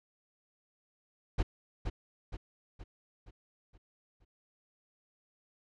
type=noise with echo; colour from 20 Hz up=brown; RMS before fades=-28 dBFS; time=1.38-1.43 s; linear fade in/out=10 ms; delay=470 ms; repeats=6; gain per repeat=-6 dB; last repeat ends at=4.25 s; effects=low-pass 5000 Hz 12 dB/octave